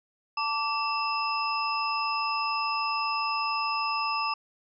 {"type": "tone cluster", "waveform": "sine", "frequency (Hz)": [888, 1158, 2675, 5100], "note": ["A5", "D6", "E7", "D#8"], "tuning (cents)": [16, -25, 25, 42], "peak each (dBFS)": [-32, -29, -33, -34], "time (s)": [0.37, 4.34], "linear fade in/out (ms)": 5, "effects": []}